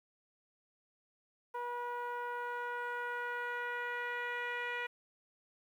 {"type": "tone with low-pass filter sweep", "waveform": "10% pulse", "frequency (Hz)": 484, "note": "B4", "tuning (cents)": -35, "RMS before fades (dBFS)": -39, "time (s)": [1.54, 4.87], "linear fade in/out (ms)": 10, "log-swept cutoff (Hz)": [1000, 2200], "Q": 2.1, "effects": ["11-bit"]}